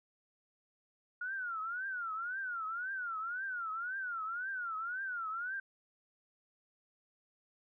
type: tone with vibrato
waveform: sine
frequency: 1425 Hz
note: F6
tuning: 34 cents sharp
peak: -36 dBFS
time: 1.21-5.6 s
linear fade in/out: 5 ms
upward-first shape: triangle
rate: 1.9 Hz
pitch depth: 210 cents each way
effects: none